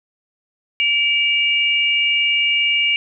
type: tone pair together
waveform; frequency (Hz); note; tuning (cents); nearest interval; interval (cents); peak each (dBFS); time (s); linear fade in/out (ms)
sine; 2313 / 2835; D7 / F7; -27 / +25; major third; 352; -17; 0.8-2.96; 0
effects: none